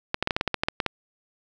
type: clicks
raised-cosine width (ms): 0.3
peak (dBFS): -7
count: 12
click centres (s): 0.144 / 0.226 / 0.274 / 0.308 / 0.365 / 0.411 / 0.477 / 0.543 / 0.635 / 0.685 / 0.802 / 0.863
effects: none